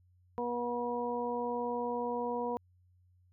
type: harmonic tone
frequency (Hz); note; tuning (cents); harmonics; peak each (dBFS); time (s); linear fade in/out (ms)
241.3; B3; -40; 1 / 2 / 3 / 4; -39 / -35 / -41 / -37; 0.38-2.57; 0
effects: added 90 Hz sine -63 dBFS peak until 3.32 s